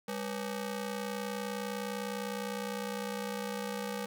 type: ring-modulated tone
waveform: sawtooth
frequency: 343.8 Hz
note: F4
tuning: 27 cents flat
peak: -28 dBFS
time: 0.08-4.06 s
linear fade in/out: 5 ms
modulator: 142 Hz
effects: none